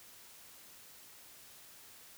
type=silence; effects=white hiss -56 dBFS RMS until 2.17 s